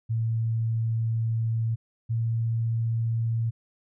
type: tone pair in turn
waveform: sine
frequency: 113.4 / 114.39 Hz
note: A#2 / A#2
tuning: -47 / -32 cents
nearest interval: unison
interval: 15 cents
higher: second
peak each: -23 dBFS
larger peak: neither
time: 0.09-1.76 / 2.09-3.51 s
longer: first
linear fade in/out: 20 ms
effects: none